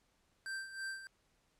square tone with tremolo, 1568 Hz, G6, in tune, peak -39 dBFS, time 0.46-1.07 s, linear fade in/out 0 ms, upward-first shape sine, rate 3.1 Hz, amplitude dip 70%, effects pink hiss -75 dBFS RMS until 1.59 s + low-pass 10000 Hz 12 dB/octave

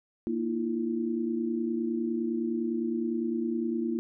sine chord, Bb suspended fourth, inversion none, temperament equal with one note detuned, 233.1 / 311.1 / 340.9 Hz, Bb3 / Eb4 / F4, 0 / 0 / -42 cents, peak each -30 / -35 / -31 dBFS, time 0.27-3.99 s, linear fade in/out 0 ms, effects none

